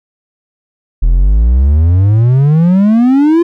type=exponential sweep; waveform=triangle; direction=up; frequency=38.89 to 349.2 Hz; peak=-3 dBFS; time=1.02-3.43 s; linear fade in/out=10 ms; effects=none